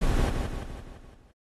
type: noise with echo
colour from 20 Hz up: brown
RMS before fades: -24 dBFS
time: 0.01-0.3 s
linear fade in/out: 10 ms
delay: 170 ms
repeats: 6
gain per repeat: -5 dB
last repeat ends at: 1.32 s
effects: AAC 32 kbps